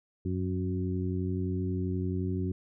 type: harmonic tone with a mistuned harmonic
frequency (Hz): 92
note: F#2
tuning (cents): -9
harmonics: 1 / 2 / 3 / 4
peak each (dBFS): -31 / -34 / -36 / -37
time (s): 0.25-2.52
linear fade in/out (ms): 5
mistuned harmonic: 1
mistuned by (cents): +20
effects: none